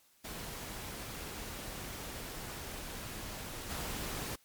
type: noise with level steps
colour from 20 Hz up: pink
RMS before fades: -43 / -39 dBFS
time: 0.24-4.36 s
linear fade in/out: 10 ms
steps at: 3.69 s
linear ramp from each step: 20 ms
effects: white hiss -67 dBFS RMS until 4.44 s + MP3 96 kbps